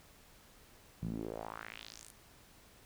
sawtooth tone with band-pass filter sweep, 55 Hz, A1, in tune, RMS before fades -44 dBFS, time 1.02-2.12 s, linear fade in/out 5 ms, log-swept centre 150 to 11000 Hz, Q 3, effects pink hiss -61 dBFS RMS until 2.85 s

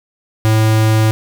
square tone, 109.7 Hz, A2, 5 cents flat, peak -10 dBFS, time 0.45-1.11 s, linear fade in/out 0 ms, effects none

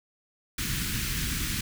pink band-stop noise, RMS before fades -30 dBFS, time 0.58-1.61 s, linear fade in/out 5 ms, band 280 to 1500 Hz, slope 24 dB/octave, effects none

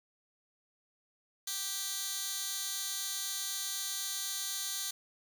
15% pulse tone with high-pass filter, 392 Hz, G4, in tune, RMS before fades -37 dBFS, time 1.47-4.91 s, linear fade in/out 5 ms, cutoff 4700 Hz, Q 0.94, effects none

